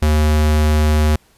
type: tone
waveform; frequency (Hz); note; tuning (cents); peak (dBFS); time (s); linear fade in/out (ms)
square; 76.2; D#2; -36; -12; 0.02-1.16; 5
effects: pink hiss -54 dBFS RMS until 1.37 s + resampled to 32000 Hz